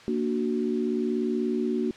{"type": "chord", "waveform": "sine", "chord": "Bb augmented", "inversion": "none", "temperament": "equal", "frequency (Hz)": [233.1, 293.7, 370], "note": ["Bb3", "D4", "F#4"], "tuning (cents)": [0, 0, 0], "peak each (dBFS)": [-27, -31, -28], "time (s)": [0.08, 1.91], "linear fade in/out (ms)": 0, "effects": ["white hiss -48 dBFS RMS until 1.96 s", "low-pass 4000 Hz 12 dB/octave"]}